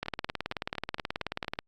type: two click trains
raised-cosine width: 0.3 ms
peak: -15 / -24 dBFS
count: 30 / 7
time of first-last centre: 0.03-1.589 / 0.06-1.446 s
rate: 18.6 / 4.33 Hz
effects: Opus 48 kbps